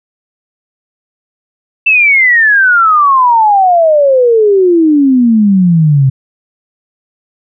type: exponential sweep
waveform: sine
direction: down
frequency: 2680 to 130 Hz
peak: -4 dBFS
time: 1.86-6.1 s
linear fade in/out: 10 ms
effects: none